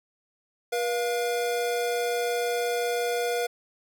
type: tone pair together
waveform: square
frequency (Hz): 481.6 / 698.5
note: B4 / F5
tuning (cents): -44 / 0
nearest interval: tritone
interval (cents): 644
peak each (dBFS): -27 / -31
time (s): 0.72-3.47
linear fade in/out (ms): 10
effects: none